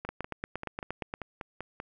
two click trains, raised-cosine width 0.5 ms, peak -19 / -22 dBFS, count 10 / 10, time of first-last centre 0.09-1.139 / 0.05-1.801 s, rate 8.58 / 5.14 Hz, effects none

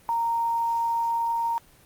sine tone with quantisation, 927 Hz, A#5, 10 cents flat, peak -22 dBFS, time 0.09-1.58 s, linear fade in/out 0 ms, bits 8, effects pink hiss -55 dBFS RMS until 1.85 s + Opus 24 kbps

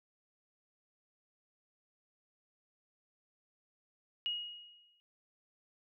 sine tone with exponential decay, 2885 Hz, F#7, 44 cents flat, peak -31 dBFS, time 4.26-5 s, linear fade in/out 0 ms, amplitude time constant 160 ms, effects none

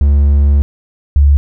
triangle / sine tone pair in turn, 71.2 / 71.2 Hz, C#2 / C#2, +47 / +47 cents, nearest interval unison, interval 0 cents, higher neither, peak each -4 dBFS, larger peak neither, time 0.01-0.62 / 1.16-1.37 s, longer first, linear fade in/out 0 ms, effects none

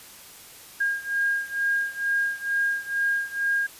sine beating tone pair, 1620 / 1622.2 Hz, G#6 / G#6, -43 / -41 cents, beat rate 2.2 Hz, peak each -25 / -27 dBFS, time 0.8-3.67 s, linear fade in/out 10 ms, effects white hiss -46 dBFS RMS until 3.79 s + resampled to 32000 Hz

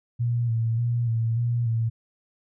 sine tone with vibrato, 116.54 Hz, A#2, in tune, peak -21 dBFS, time 0.19-1.9 s, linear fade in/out 20 ms, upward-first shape square, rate 1.7 Hz, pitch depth 38 cents each way, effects none

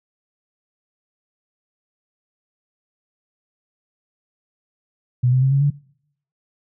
sine tone with pitch steps, 124.2 / 128.8 / 133.58 / 138.53 / 143.66 Hz, B2 / C3 / C3 / C#3 / D3, +10 / -27 / +36 / -1 / -38 cents, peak -13 dBFS, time 5.23-5.705 s, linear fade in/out 10 ms, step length 95 ms, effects noise-tail reverb RT60 0.7 s tail -23 dB re dry

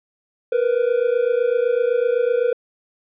triangle tone pair together, 469.8 / 497.7 Hz, A#4 / B4, +13 / +13 cents, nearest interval minor second, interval 100 cents, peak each -17 dBFS, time 0.52-2.53 s, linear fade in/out 5 ms, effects resampled to 8000 Hz

